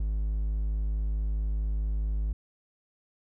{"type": "tone", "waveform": "triangle", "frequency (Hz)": 52.3, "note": "G#1", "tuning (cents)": 13, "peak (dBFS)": -24, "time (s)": [0, 2.33], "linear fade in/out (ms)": 5, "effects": []}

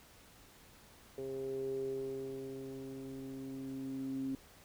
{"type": "tone with low-pass filter sweep", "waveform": "10% pulse", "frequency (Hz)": 133.9, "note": "C3", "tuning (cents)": 40, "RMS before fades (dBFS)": -41, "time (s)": [1.18, 4.35], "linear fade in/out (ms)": 2, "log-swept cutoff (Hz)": [440, 270], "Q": 9.1, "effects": ["pink hiss -60 dBFS RMS until 4.64 s"]}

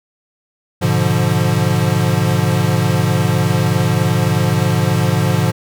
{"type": "chord", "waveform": "square", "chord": "G# diminished seventh", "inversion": "none", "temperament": "equal", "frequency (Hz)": [103.83, 123.47, 146.83, 174.61], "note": ["G#2", "B2", "D3", "F3"], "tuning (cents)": [0, 0, 0, 0], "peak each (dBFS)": -19, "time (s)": [0.81, 5.52], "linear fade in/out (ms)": 20, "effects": []}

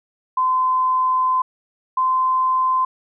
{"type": "tone pair in turn", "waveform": "sine", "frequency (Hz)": [1027, 1033.5], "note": ["C6", "C6"], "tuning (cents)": [-33, -22], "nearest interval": "unison", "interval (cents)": 11, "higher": "second", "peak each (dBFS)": -15, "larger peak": "neither", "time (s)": [[0.37, 1.42], [1.97, 2.85]], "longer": "first", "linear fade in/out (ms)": 5, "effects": []}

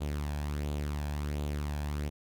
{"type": "tone with flanger", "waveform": "sawtooth", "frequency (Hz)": 73.42, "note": "D2", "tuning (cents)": 0, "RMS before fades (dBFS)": -34, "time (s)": [0, 2.1], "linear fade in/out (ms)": 20, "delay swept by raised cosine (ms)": [0.27, 1.23], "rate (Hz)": 1.4, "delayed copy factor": 0.5, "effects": []}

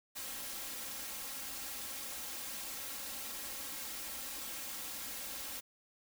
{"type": "noise with comb filter", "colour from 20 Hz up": "white", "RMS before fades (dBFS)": -43, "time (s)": [0.15, 5.61], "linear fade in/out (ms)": 20, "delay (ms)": 3.7, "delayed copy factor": 0.65, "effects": []}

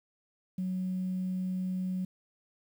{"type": "tone", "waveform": "sine", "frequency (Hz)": 185, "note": "F#3", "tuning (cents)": 0, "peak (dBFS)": -29, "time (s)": [0.58, 2.05], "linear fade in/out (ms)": 5, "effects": ["tanh soft clip ceiling -26 dBFS", "10-bit"]}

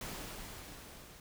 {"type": "noise with level ramp", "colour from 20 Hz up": "pink", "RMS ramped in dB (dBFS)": [-42, -55], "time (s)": [0.01, 1.2], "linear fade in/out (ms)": 2, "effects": []}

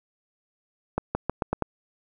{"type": "accelerating click train", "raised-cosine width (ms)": 1, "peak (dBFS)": -10, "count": 6, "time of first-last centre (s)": [0.98, 1.623], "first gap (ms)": 170, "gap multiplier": 0.86, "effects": []}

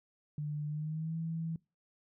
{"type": "tone with pitch glide", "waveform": "sine", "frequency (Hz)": [149, 163.43], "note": ["D3", "E3"], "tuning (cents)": [25, -15], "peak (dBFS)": -34, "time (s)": [0.38, 1.56], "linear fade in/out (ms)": 2, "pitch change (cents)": 160, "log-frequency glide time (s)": [0.68, 1.16], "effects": ["noise-tail reverb RT60 0.3 s tail -24 dB re dry"]}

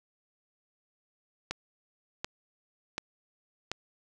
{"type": "click train", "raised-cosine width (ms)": 0.2, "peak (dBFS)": -15, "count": 4, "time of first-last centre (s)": [1.51, 3.716], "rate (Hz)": 1.36, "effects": []}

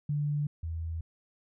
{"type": "tone pair in turn", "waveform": "sine", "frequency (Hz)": [146.83, 81.84], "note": ["D3", "E2"], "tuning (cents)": [0, -12], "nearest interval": "minor seventh", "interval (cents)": 1012, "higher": "first", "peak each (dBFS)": [-27, -32], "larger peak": "first", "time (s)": [[0.09, 0.47], [0.63, 1.01]], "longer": "neither", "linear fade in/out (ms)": 5, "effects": []}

